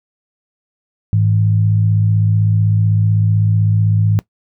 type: tone pair together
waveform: sine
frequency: 105.15 / 161 Hz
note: G#2 / E3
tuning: +22 / -41 cents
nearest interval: perfect fifth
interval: 737 cents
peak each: -11 / -19 dBFS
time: 1.13-4.19 s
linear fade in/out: 0 ms
effects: noise-tail reverb RT60 0.1 s tail -19 dB re dry